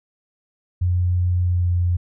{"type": "tone with pitch glide", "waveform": "sine", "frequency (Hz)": [89.3, 88.12], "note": ["F2", "F2"], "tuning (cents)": [39, 16], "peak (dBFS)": -16, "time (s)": [0.81, 1.97], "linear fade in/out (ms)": 10, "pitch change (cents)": -23, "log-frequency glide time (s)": [1.41, 1.7], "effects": []}